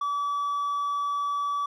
sine tone with hard clipping, 1148 Hz, D6, 40 cents flat, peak -26 dBFS, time 0.01-1.66 s, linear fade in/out 5 ms, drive 2 dB, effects none

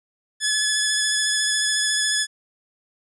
10% pulse tone with vibrato, 1710 Hz, A6, 50 cents flat, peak -10 dBFS, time 0.4-2.27 s, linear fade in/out 50 ms, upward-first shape sine, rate 14 Hz, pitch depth 18 cents each way, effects resampled to 24000 Hz

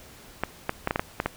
clicks, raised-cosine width 0.5 ms, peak -9 dBFS, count 8, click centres 0.436 / 0.694 / 0.874 / 0.909 / 0.959 / 0.995 / 1.201 / 1.26 s, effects pink hiss -49 dBFS RMS until 1.36 s

